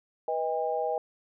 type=tone cluster; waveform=sine; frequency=489.6 / 630 / 805 Hz; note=B4 / D#5 / G5; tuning=-15 / +21 / +46 cents; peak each=-31 dBFS; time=0.28-0.98 s; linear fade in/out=2 ms; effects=none